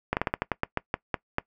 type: slowing click train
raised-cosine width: 0.5 ms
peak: -9 dBFS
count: 12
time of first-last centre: 0.13-1.384 s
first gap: 39 ms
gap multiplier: 1.2
effects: noise-tail reverb RT60 0.1 s tail -22 dB re dry